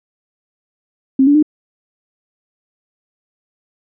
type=tone with pitch steps; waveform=sine; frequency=266.9 / 288.1 / 303.2 Hz; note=C4 / D4 / D#4; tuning=+35 / -33 / -45 cents; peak=-7 dBFS; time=1.19-1.427 s; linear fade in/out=5 ms; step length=79 ms; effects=none